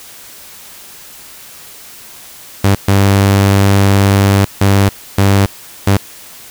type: tone bursts at uneven times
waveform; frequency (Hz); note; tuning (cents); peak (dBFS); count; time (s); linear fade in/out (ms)
sawtooth; 98.9; G2; +16; -3; 5; 2.64-2.75 / 2.88-4.45 / 4.61-4.89 / 5.18-5.46 / 5.87-5.97; 5
effects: white hiss -35 dBFS RMS until 6.5 s